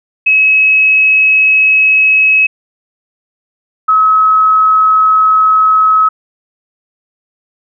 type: tone pair in turn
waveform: sine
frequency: 2566 / 1283 Hz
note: E7 / E6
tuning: -47 / -47 cents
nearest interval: octave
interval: 1200 cents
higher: first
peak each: -5 dBFS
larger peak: neither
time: 0.26-2.47 / 3.88-6.09 s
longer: neither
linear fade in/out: 10 ms
effects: none